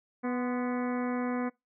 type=harmonic tone with a mistuned harmonic; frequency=246.9 Hz; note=B3; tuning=in tune; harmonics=1 / 2 / 3 / 4 / 5 / 6 / 7 / 8 / 9; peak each=-30 / -36 / -40 / -42 / -44 / -46 / -47 / -48 / -49 dBFS; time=0.23-1.5 s; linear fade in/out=20 ms; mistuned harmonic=4; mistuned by=+65 cents; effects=noise-tail reverb RT60 0.2 s tail -24 dB re dry